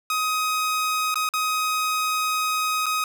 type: tone with dropouts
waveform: sawtooth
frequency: 1258 Hz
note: D#6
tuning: 19 cents sharp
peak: -18 dBFS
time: 0.1-3.04 s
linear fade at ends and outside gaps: 2 ms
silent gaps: 1.143-1.156 / 1.29-1.337 / 2.859-2.864 s
effects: none